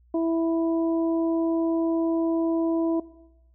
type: harmonic tone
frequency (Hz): 329.6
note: E4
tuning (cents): 0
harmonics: 1 / 2 / 3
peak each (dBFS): -22 / -29 / -38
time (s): 0.14-3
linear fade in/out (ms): 5
effects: noise-tail reverb RT60 0.9 s tail -19 dB re dry + added 60 Hz sine -55 dBFS peak until 3.54 s